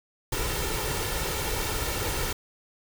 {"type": "noise with comb filter", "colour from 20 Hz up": "pink", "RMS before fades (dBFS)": -29, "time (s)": [0.32, 2.33], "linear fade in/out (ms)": 5, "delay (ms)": 2.2, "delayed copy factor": 0.55, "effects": []}